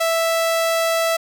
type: tone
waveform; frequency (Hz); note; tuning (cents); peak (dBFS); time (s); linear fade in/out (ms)
sawtooth; 659.3; E5; 0; -13; 0-1.17; 10
effects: none